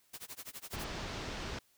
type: noise with tremolo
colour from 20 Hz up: white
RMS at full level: -44 dBFS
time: 0.13-0.85 s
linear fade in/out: 10 ms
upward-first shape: sine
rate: 12 Hz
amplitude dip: 100%
type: low-pass noise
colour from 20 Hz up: pink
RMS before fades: -41 dBFS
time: 0.73-1.59 s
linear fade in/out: 5 ms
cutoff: 5900 Hz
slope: 24 dB/octave
effects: white hiss -70 dBFS RMS until 1.77 s